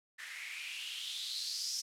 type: noise with band-pass filter sweep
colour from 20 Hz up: blue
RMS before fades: -41 dBFS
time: 0.18-1.82 s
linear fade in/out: 20 ms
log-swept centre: 1800 to 5600 Hz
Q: 5.7
effects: low-pass 12000 Hz 12 dB/octave